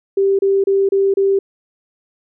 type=tone bursts; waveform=sine; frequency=392 Hz; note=G4; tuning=in tune; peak=-11 dBFS; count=5; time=0.17-1.39 s; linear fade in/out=5 ms; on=220 ms; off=30 ms; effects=none